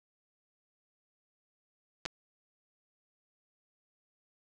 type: clicks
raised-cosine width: 0.2 ms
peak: -18 dBFS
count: 2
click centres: 2.054 / 2.06 s
effects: none